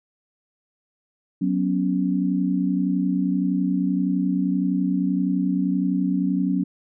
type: chord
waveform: sine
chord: F# suspended fourth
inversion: none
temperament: just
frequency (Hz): 185 / 246.7 / 277.5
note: F#3 / B3 / C#4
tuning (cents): 0 / -2 / +2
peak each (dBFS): -22 / -27 / -23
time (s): 1.41-6.64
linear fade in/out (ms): 10
effects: none